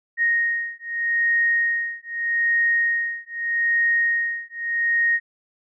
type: beating tone pair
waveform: sine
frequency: 1864.7 / 1865.51 Hz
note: A#6 / A#6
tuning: 0 / +1 cents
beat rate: 0.81 Hz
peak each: -22 dBFS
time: 0.17-5.2 s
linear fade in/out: 50 ms
effects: none